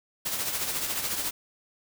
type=noise with tremolo; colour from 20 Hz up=white; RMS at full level=-28 dBFS; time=0.25-1.31 s; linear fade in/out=10 ms; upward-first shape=triangle; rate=14 Hz; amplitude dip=55%; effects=none